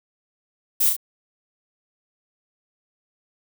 violet noise with echo, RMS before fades -19 dBFS, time 0.8-0.9 s, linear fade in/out 10 ms, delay 33 ms, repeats 2, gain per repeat -4 dB, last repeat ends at 0.966 s, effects none

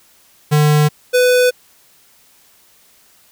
square tone pair in turn, 150 / 498.3 Hz, D3 / B4, +37 / +15 cents, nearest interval octave + major sixth, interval 2078 cents, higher second, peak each -10 dBFS, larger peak neither, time 0.51-0.89 / 1.13-1.51 s, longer neither, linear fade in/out 20 ms, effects white hiss -51 dBFS RMS until 3.31 s

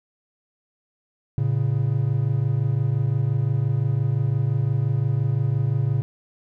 triangle tone pair together, 112.8 / 138.59 Hz, A2 / C#3, +44 / 0 cents, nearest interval major third, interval 356 cents, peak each -20 dBFS, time 1.38-6.02 s, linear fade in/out 0 ms, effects none

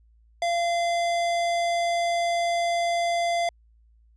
sine tone with hard clipping, 687 Hz, F5, 29 cents flat, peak -24 dBFS, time 0.42-3.49 s, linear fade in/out 2 ms, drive 18 dB, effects added 56 Hz sine -55 dBFS peak until 4.16 s + resampled to 22050 Hz

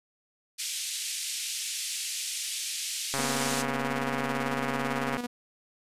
white band-pass noise, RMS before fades -34 dBFS, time 0.58-3.63 s, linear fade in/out 20 ms, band 2400 to 9600 Hz, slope 24 dB/octave
click train, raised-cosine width 0.5 ms, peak -16 dBFS, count 279, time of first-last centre 3.14-5.169 s, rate 137 Hz
sawtooth tone with tremolo, 243.1 Hz, B3, 27 cents flat, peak -26 dBFS, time 3.18-5.27 s, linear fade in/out 10 ms, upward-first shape square, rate 18 Hz, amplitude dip 55%
effects resampled to 32000 Hz

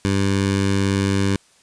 15% pulse tone with notch filter, 98 Hz, G2, in tune, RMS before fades -19 dBFS, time 0.05-1.36 s, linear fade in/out 0 ms, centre 770 Hz, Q 1.5, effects white hiss -55 dBFS RMS until 1.62 s + resampled to 22050 Hz

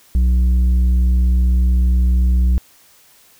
sine tone with tanh clipping, 61.74 Hz, B1, in tune, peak -12 dBFS, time 0.15-2.58 s, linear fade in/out 0 ms, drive 6 dB, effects white hiss -50 dBFS RMS until 3.39 s

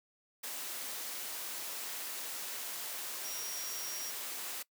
sine tone in noise, 5650 Hz, F8, 19 cents sharp, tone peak -42 dBFS, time 3.24-4.11 s, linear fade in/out 10 ms, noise white, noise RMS -41 dBFS, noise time 0.43-4.63 s, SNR -4 dB, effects noise-tail reverb RT60 0.1 s tail -22 dB re dry + high-pass 300 Hz 12 dB/octave

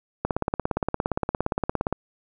click train, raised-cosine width 1 ms, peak -9 dBFS, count 30, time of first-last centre 0.25-1.926 s, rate 17.3 Hz, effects none

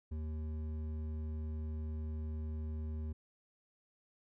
sine tone with hard clipping, 77.78 Hz, D#2, in tune, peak -39 dBFS, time 0.11-3.13 s, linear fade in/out 10 ms, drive 9 dB, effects none

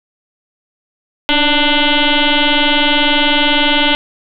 sine tone with frequency modulation, 1480 Hz, F#6, in tune, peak -9 dBFS, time 1.29-3.95 s, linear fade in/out 0 ms, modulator 294 Hz, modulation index 6.8, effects none

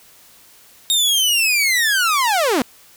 sawtooth linear sweep, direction down, 3729 to 220 Hz, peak -11 dBFS, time 0.9-2.62 s, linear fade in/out 0 ms, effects white hiss -48 dBFS RMS until 2.96 s

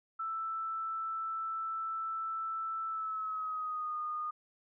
sine tone with pitch glide, 1323 to 1227.3 Hz, E6 to D#6, +6 to -24 cents, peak -34 dBFS, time 0.19-4.31 s, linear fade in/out 10 ms, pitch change -130 cents, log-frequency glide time 2.87-3.97 s, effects none

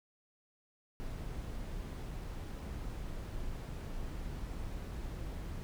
brown noise, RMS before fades -41 dBFS, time 1-5.63 s, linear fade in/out 0 ms, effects none

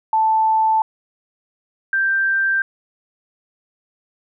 sine tone pair in turn, 880 / 1573.9 Hz, A5 / G6, 0 / +7 cents, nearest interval minor seventh, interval 1007 cents, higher second, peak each -13 / -15 dBFS, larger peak first, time 0.13-0.82 / 1.93-2.62 s, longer neither, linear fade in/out 2 ms, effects none

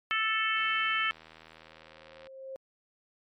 harmonic tone, 440 Hz, A4, in tune, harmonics 3 / 4 / 5 / 6 / 7, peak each -31 / -32 / -33 / -34 / -34 dBFS, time 0.11-1.11 s, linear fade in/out 0 ms
click train, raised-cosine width 0.3 ms, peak -34 dBFS, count 137, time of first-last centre 0.57-2.27 s, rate 80 Hz
sine tone with exponential growth, 532 Hz, C5, 29 cents sharp, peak -36 dBFS, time 1.54-2.56 s, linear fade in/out 0 ms, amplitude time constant 220 ms
effects MP3 64 kbps

